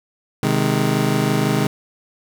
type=chord; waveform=25% pulse; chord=Ab major; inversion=first; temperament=just; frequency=129.78 / 155.74 / 207.7 Hz; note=C3 / Eb3 / Ab3; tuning=-14 / +2 / 0 cents; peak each=-17 dBFS; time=0.43-1.67 s; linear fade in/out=2 ms; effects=none